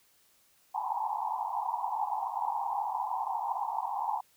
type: band-pass noise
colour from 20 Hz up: pink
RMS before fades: -33 dBFS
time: 0.74-4.21 s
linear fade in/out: 10 ms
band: 770 to 1000 Hz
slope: 96 dB/octave
effects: white hiss -66 dBFS RMS until 4.36 s